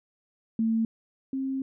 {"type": "tone pair in turn", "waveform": "sine", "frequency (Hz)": [224.6, 267.1], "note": ["A3", "C4"], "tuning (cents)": [36, 36], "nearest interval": "minor third", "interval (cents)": 300, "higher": "second", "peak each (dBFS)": [-22, -27], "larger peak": "first", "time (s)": [[0.59, 0.85], [1.33, 1.62]], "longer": "second", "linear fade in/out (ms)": 2, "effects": []}